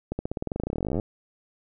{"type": "accelerating click train", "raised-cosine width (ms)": 2, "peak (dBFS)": -15, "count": 30, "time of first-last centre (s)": [0.12, 0.998], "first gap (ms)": 70, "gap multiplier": 0.93, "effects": []}